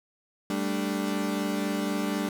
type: chord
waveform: 35% pulse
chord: G suspended second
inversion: none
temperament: equal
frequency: 196 / 220 / 293.7 Hz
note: G3 / A3 / D4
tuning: 0 / 0 / 0 cents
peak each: -29 / -31 / -29 dBFS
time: 0.5-2.29 s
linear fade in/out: 2 ms
effects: none